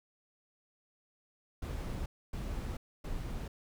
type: noise bursts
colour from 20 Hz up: brown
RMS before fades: -38 dBFS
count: 3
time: 1.62-3.48 s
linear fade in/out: 5 ms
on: 440 ms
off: 270 ms
effects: none